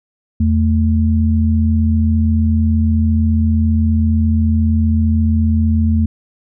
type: tone pair together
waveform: sine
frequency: 83.3 / 221.3 Hz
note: E2 / A3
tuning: +19 / +10 cents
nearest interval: octave + perfect fourth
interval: 1691 cents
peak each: -12 / -15 dBFS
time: 0.4-6.06 s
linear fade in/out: 5 ms
effects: none